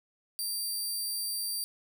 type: tone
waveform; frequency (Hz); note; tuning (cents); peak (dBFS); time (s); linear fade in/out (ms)
15% pulse; 4699; D8; 0; -25; 0.39-1.64; 0
effects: none